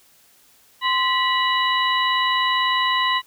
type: harmonic tone with a mistuned harmonic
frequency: 978 Hz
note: B5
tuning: 17 cents flat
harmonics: 1 / 2 / 3 / 4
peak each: -20 / -23 / -25 / -26 dBFS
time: 0.81-3.22 s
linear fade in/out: 50 ms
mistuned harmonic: 1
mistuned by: +100 cents
effects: white hiss -55 dBFS RMS until 3.26 s